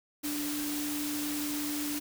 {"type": "tone in noise", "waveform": "sine", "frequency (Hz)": 294.6, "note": "D4", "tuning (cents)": 6, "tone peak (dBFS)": -33, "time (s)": [0.23, 2], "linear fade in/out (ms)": 20, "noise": "white", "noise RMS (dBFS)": -37, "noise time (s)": [0.23, 2], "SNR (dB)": 1, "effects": []}